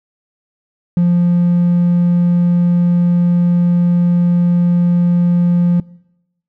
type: tone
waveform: triangle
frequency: 174.61 Hz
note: F3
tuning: in tune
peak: -6 dBFS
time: 0.97-5.8 s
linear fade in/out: 2 ms
effects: noise-tail reverb RT60 0.9 s tail -25 dB re dry + tanh soft clip ceiling -4 dBFS